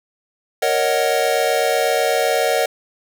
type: chord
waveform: square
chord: D# minor seventh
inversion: second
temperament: equal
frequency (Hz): 466.2 / 554.4 / 622.3 / 740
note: A#4 / C#5 / D#5 / F#5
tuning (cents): 0 / 0 / 0 / 0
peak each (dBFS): -22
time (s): 0.62-2.66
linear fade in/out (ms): 5
effects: none